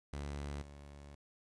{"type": "tone with level steps", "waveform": "sawtooth", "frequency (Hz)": 71.6, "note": "D2", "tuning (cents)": -43, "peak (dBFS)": [-36, -47], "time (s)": [0.13, 1.15], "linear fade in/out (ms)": 0, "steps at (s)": 0.62, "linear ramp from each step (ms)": 2, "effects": ["resampled to 22050 Hz", "11-bit"]}